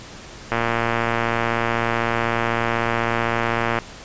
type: click train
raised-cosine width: 0.5 ms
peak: -5 dBFS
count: 380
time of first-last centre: 0.52-3.787 s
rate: 116 Hz
effects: pink hiss -39 dBFS RMS until 4.04 s + resampled to 16000 Hz